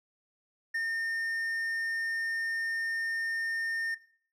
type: tone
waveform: triangle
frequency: 1820 Hz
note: A#6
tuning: 42 cents flat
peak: -27 dBFS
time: 0.74-3.95 s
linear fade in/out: 10 ms
effects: noise-tail reverb RT60 0.5 s tail -17 dB re dry